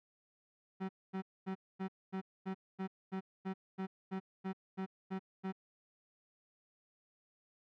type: tone bursts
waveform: 35% pulse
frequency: 190 Hz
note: F#3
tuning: 46 cents sharp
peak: -35 dBFS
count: 15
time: 0.8-5.525 s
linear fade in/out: 20 ms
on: 91 ms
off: 240 ms
effects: low-pass 2000 Hz 12 dB/octave